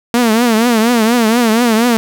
sawtooth tone with vibrato, 230.7 Hz, A#3, 18 cents flat, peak -5 dBFS, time 0.14-1.97 s, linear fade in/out 0 ms, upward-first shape triangle, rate 4.2 Hz, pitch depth 140 cents each way, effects none

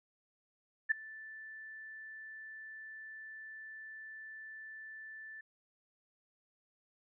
sine tone with ADSR envelope, 1760 Hz, A6, in tune, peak -23 dBFS, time 0.89-5.41 s, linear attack 23 ms, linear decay 8 ms, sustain -23 dB, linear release 5 ms, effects none

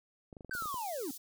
clicks, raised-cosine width 2 ms, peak -35 dBFS, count 9, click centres 0.328 / 0.368 / 0.408 / 0.447 / 0.495 / 0.551 / 0.623 / 0.657 / 0.743 s
triangle linear sweep, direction down, 1568 to 246.9 Hz, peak -34 dBFS, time 0.51-1.11 s, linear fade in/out 2 ms
white high-pass noise, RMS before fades -46 dBFS, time 0.53-1.18 s, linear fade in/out 10 ms, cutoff 4100 Hz, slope 24 dB/octave
effects none

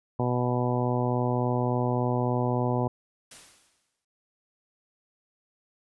harmonic tone, 123.47 Hz, B2, in tune, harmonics 1 / 2 / 3 / 4 / 5 / 6 / 7 / 8, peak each -27 / -30 / -32 / -33 / -34 / -35 / -35 / -36 dBFS, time 0.19-2.88 s, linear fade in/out 5 ms
white noise with exponential decay, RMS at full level -44 dBFS, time 3.31-4.05 s, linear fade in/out 5 ms, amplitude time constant 160 ms
effects resampled to 24000 Hz

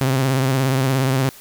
sawtooth tone with vibrato, 132.5 Hz, C3, 22 cents sharp, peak -12 dBFS, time 0.01-1.29 s, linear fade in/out 0 ms, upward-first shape triangle, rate 17 Hz, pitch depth 75 cents each way, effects white hiss -43 dBFS RMS until 1.4 s

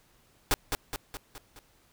pink noise with echo, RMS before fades -24 dBFS, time 0.51-0.54 s, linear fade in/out 0 ms, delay 210 ms, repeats 5, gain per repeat -5 dB, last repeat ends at 1.59 s, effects pink hiss -64 dBFS RMS until 1.92 s

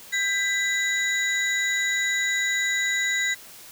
sine tone cluster, 1592 / 1994 / 3867 / 6840 Hz, G6 / B6 / B7 / A8, +26 / +16 / -37 / -50 cents, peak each -30 / -23 / -30 / -30 dBFS, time 0.12-3.35 s, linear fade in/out 20 ms, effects tanh soft clip ceiling -12 dBFS + white hiss -45 dBFS RMS until 3.71 s

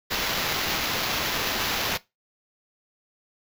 violet noise with sample-and-hold, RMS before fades -27 dBFS, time 0.1-1.98 s, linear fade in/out 20 ms, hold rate 8820 Hz, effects noise-tail reverb RT60 0.2 s tail -19 dB re dry

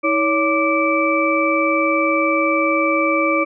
sine tone cluster, 321.6 / 562 / 1176 / 2315 Hz, E4 / C#5 / D6 / D7, -43 / +24 / +2 / -25 cents, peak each -20 dBFS, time 0.03-3.45 s, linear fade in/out 20 ms, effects none

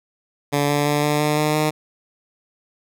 10% pulse tone with pitch steps, 144 / 145.51 / 147.03 / 148.56 / 150.12 / 151.68 / 153.27 Hz, D3 / D3 / D3 / D3 / D3 / D#3 / D#3, -34 / -16 / +2 / +20 / +38 / -44 / -26 cents, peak -9 dBFS, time 0.52-1.71 s, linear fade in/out 20 ms, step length 170 ms, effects none

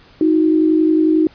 sine tone pair together, 314.2 / 365.3 Hz, D#4 / F#4, +17 / -22 cents, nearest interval minor third, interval 261 cents, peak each -11 / -18 dBFS, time 0.21-1.27 s, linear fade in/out 2 ms, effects pink hiss -47 dBFS RMS until 1.34 s + resampled to 11025 Hz

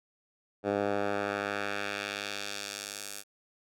10% pulse tone with band-pass filter sweep, 101.4 Hz, G#2, 41 cents flat, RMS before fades -34 dBFS, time 0.63-3.24 s, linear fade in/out 50 ms, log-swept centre 560 to 9800 Hz, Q 0.92, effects none

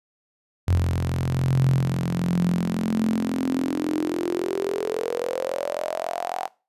sawtooth tone with high-pass filter sweep, 43.65 Hz, F1, in tune, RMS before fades -24 dBFS, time 0.67-6.48 s, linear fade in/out 10 ms, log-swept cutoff 92 to 770 Hz, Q 9.7, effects noise-tail reverb RT60 0.3 s tail -21 dB re dry + resampled to 32000 Hz

